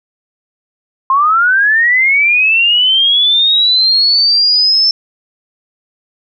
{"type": "linear sweep", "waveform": "sine", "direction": "up", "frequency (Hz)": [1046.5, 5330], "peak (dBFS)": -7, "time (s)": [1.1, 4.91], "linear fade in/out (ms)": 2, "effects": []}